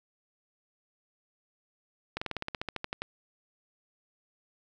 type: slowing click train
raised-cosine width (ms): 0.3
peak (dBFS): -17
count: 14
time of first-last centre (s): 2.17-3.02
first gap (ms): 45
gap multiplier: 1.06
effects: none